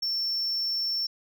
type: tone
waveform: sine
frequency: 5420 Hz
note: E8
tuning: 47 cents sharp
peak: -23 dBFS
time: 0.02-1.07 s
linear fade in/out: 10 ms
effects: tanh soft clip ceiling -25 dBFS